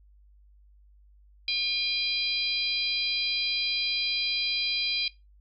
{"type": "harmonic tone", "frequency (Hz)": 805, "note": "G5", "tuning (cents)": 46, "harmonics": [3, 4, 5, 6], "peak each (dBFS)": [-30, -32, -30, -31], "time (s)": [1.48, 5.08], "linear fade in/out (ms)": 2, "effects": ["noise-tail reverb RT60 0.2 s tail -19 dB re dry", "added 50 Hz sine -54 dBFS peak until 5.4 s"]}